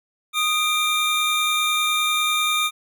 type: tone cluster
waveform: square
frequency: 1241 / 2368 / 3653 Hz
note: D#6 / D7 / A#7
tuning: -5 / +14 / -36 cents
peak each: -24 dBFS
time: 0.33-2.71 s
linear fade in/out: 50 ms
effects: none